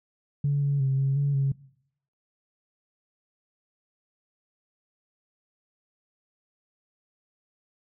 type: tone with pitch steps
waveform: sine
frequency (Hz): 142.7 / 141.4 / 134.4 / 136.3 / 141.9 / 137.1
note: D3 / C#3 / C3 / C#3 / C#3 / C#3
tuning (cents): -49 / +35 / +47 / -29 / +41 / -19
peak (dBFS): -20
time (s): 0.44-1.52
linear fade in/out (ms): 5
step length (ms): 180
effects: noise-tail reverb RT60 0.7 s tail -21 dB re dry + tanh soft clip ceiling -17 dBFS